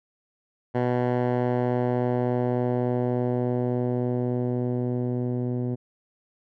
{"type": "tone with low-pass filter sweep", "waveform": "10% pulse", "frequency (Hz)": 123.47, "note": "B2", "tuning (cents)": 0, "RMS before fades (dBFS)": -25, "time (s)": [0.74, 5.76], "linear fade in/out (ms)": 20, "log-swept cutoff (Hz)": [1300, 280], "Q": 0.73, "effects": []}